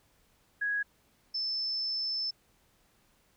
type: tone pair in turn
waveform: sine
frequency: 1661 / 5273 Hz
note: G#6 / E8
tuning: 0 / 0 cents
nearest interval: octave + minor sixth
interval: 2000 cents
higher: second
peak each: -28 / -30 dBFS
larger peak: first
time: 0.61-0.83 / 1.34-2.31 s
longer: second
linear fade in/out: 10 ms
effects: pink hiss -68 dBFS RMS until 3.36 s